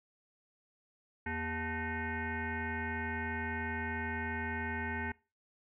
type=tone with frequency modulation; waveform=sine; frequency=880 Hz; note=A5; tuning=in tune; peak=-34 dBFS; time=1.26-5.12 s; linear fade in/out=5 ms; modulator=321 Hz; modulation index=3.8; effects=noise-tail reverb RT60 0.3 s tail -22 dB re dry